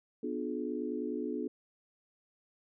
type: chord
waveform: sine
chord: B diminished seventh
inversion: none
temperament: just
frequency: 246.9 / 296.3 / 355.6 / 426.7 Hz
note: B3 / D4 / F4 / Ab4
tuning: 0 / +15 / +31 / +47 cents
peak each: -38 / -38 / -40 / -39 dBFS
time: 0.23-1.48 s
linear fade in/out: 5 ms
effects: none